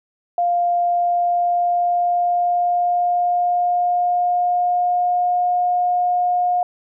sine tone with pitch glide, 700 to 715.5 Hz, F5 to F5, +4 to +42 cents, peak -15 dBFS, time 0.38-6.63 s, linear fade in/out 2 ms, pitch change +38 cents, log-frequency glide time 0.8-5.49 s, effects none

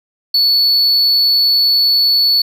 triangle tone, 4435 Hz, C#8, in tune, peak -8 dBFS, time 0.34-2.42 s, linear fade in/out 5 ms, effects none

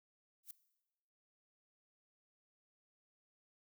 violet noise with exponential growth, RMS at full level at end -43 dBFS, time 0.43-0.51 s, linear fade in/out 5 ms, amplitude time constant 17 ms, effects noise-tail reverb RT60 1.0 s tail -17 dB re dry

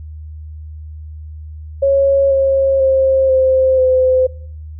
sine tone with pitch steps, 550 / 540.9 / 531.9 / 523 / 514.4 Hz, C#5 / C#5 / C5 / C5 / C5, -14 / -43 / +28 / -1 / -30 cents, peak -9 dBFS, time 1.82-4.27 s, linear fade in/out 10 ms, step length 490 ms, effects noise-tail reverb RT60 0.6 s tail -23 dB re dry + added 77 Hz sine -28 dBFS peak until 4.79 s

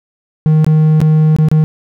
triangle tone with dropouts, 155.56 Hz, D#3, in tune, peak -4 dBFS, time 0.46-1.64 s, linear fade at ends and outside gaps 0 ms, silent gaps 0.645-0.665 / 1.004-1.015 / 1.364-1.386 / 1.486-1.515 s, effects none

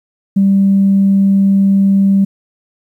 sine tone, 196 Hz, G3, in tune, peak -6 dBFS, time 0.36-2.25 s, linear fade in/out 10 ms, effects tanh soft clip ceiling -2 dBFS + 8-bit

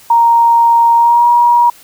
sine tone with pitch glide, 932.3 to 954.6 Hz, A#5 to A#5, 0 to +41 cents, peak -5 dBFS, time 0.1-1.7 s, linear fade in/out 5 ms, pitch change +41 cents, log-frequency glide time 0.96-1.27 s, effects white hiss -41 dBFS RMS until 1.83 s

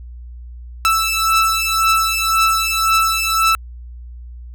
sawtooth beating tone pair, 1318.5 / 1320.4 Hz, E6 / E6, 0 / +2 cents, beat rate 1.9 Hz, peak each -13 dBFS, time 0.85-3.55 s, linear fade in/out 0 ms, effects added 60 Hz sine -31 dBFS peak until 4.54 s

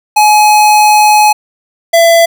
square tone pair in turn, 845 / 670.7 Hz, G#5 / E5, +30 / +30 cents, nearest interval major third, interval 400 cents, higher first, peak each -4 dBFS, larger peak neither, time 0.16-1.33 / 1.93-2.26 s, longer first, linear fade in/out 10 ms, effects none

